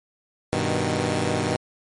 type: chord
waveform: 10% pulse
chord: G augmented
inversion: none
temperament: equal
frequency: 98 / 123.47 / 155.56 Hz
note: G2 / B2 / D#3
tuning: 0 / 0 / 0 cents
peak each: -18 dBFS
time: 0.53-1.56 s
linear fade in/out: 0 ms
effects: low-pass 12000 Hz 12 dB/octave + MP3 48 kbps